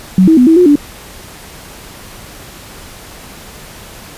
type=tone with pitch steps; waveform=sine; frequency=186.6 / 321.6 / 249.5 / 324.3 / 358.6 / 290.4 Hz; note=F#3 / E4 / B3 / E4 / F4 / D4; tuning=+15 / -43 / +18 / -28 / +46 / -19 cents; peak=-3 dBFS; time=0.18-0.756 s; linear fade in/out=2 ms; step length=96 ms; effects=pink hiss -33 dBFS RMS until 4.17 s + resampled to 32000 Hz